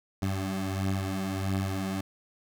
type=beating tone pair; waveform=20% pulse; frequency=95 / 96.5 Hz; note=F#2 / G2; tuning=+46 / -27 cents; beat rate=1.5 Hz; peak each=-29 / -25 dBFS; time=0.22-2.01 s; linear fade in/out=5 ms; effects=none